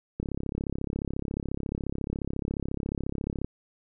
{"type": "click train", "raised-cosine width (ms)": 3, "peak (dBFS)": -18, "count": 112, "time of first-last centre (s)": [0.2, 3.446], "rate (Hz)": 34.2, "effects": []}